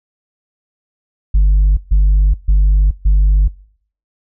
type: tone bursts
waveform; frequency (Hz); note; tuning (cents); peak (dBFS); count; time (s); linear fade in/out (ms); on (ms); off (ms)
sine; 49.23; G1; +8; -4; 4; 1.34-3.48; 10; 430; 140
effects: noise-tail reverb RT60 0.6 s tail -24 dB re dry + tanh soft clip ceiling -6 dBFS